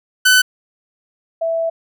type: tone pair in turn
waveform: sawtooth / sine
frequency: 1506 / 659.3 Hz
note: F#6 / E5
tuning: +30 / 0 cents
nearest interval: octave + major second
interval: 1430 cents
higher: first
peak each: -5 / -16 dBFS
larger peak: first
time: 0.25-0.42 / 1.41-1.7 s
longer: second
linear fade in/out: 10 ms
effects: none